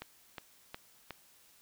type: click train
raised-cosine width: 0.3 ms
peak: -25 dBFS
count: 4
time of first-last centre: 0.02-1.107 s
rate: 2.76 Hz
effects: white hiss -63 dBFS RMS until 1.61 s